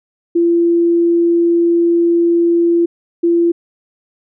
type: tone pair in turn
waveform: sine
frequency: 340.6 / 340.6 Hz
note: F4 / F4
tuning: -43 / -43 cents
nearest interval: unison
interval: 0 cents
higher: neither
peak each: -9 dBFS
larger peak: neither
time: 0.35-2.86 / 3.23-3.52 s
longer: first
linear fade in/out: 10 ms
effects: none